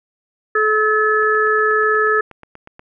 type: harmonic tone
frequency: 430.6 Hz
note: A4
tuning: 37 cents flat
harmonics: 1 / 3 / 4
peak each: -17 / -17 / -17 dBFS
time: 0.55-2.21 s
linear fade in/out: 5 ms
type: click train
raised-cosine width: 0.5 ms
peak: -23 dBFS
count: 14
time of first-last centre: 1.23-2.794 s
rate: 8.31 Hz
effects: none